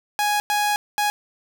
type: tone bursts at uneven times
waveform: sawtooth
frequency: 830.6 Hz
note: G#5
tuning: in tune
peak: -15 dBFS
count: 3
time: 0.19-0.4 / 0.5-0.76 / 0.98-1.1 s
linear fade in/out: 0 ms
effects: none